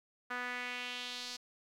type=tone with band-pass filter sweep; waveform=sawtooth; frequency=246.9 Hz; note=B3; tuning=in tune; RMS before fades=-41 dBFS; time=0.3-1.37 s; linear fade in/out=10 ms; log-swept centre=1500 to 4900 Hz; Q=2.4; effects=11-bit

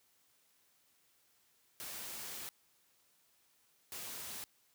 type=noise bursts at uneven times; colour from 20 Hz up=white; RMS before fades=-45 dBFS; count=2; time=1.8-2.49 / 3.92-4.44 s; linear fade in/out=0 ms; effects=white hiss -72 dBFS RMS until 4.74 s + high-pass 60 Hz 12 dB/octave

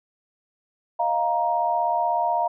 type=chord; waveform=sine; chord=Eb suspended second; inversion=none; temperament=equal with one note detuned; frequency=622.3 / 698.5 / 938.8 Hz; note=Eb5 / F5 / Bb5; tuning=0 / 0 / +12 cents; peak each=-29 / -23 / -23 dBFS; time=0.99-2.48 s; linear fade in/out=10 ms; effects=none

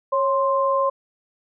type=tone pair together; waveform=sine; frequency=549 / 1047.8 Hz; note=C#5 / C6; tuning=-17 / +2 cents; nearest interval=major seventh; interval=1119 cents; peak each=-20 / -20 dBFS; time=0.12-0.9 s; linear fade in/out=10 ms; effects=none

